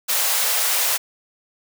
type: high-pass noise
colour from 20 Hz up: white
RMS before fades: -20 dBFS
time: 0.08-0.98 s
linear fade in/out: 20 ms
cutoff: 470 Hz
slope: 48 dB/octave
effects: none